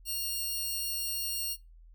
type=tone pair together; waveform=5% pulse; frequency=2813 / 4332 Hz; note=F7 / C#8; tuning=+12 / -41 cents; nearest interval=perfect fifth; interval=747 cents; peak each=-27 dBFS; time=0.05-1.57 s; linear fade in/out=50 ms; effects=noise-tail reverb RT60 0.2 s tail -20 dB re dry + added 41 Hz sine -51 dBFS peak until 1.94 s